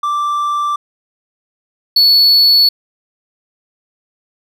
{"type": "tone pair in turn", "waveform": "triangle", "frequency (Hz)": [1174, 4421], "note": ["D6", "C#8"], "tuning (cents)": [-1, -5], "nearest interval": "octave + major seventh", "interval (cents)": 2296, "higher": "second", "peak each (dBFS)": [-12, -5], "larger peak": "second", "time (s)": [[0.03, 0.76], [1.96, 2.69]], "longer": "neither", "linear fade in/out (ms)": 5, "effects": []}